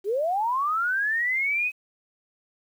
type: linear sweep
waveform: sine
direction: up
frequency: 370 to 2554 Hz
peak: -22 dBFS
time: 0.04-1.72 s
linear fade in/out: 50 ms
effects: 9-bit